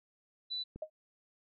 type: tone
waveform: sine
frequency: 3977 Hz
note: B7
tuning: 11 cents sharp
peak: -35 dBFS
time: 0.5-0.64 s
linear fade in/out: 20 ms
type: click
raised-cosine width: 3 ms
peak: -33 dBFS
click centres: 0.76 s
type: tone with exponential decay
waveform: sine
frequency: 622.3 Hz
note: D#5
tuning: in tune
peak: -32 dBFS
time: 0.82-0.9 s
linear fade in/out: 5 ms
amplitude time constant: 16 ms
effects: none